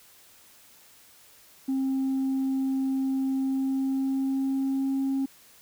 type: tone with pitch glide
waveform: sine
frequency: 266.7 to 270 Hz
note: C4 to C#4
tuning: +33 to -45 cents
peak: -22 dBFS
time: 1.68-5.26 s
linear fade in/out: 10 ms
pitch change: +22 cents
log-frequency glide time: 3.36-5.01 s
effects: tanh soft clip ceiling -22 dBFS + white hiss -55 dBFS RMS until 5.61 s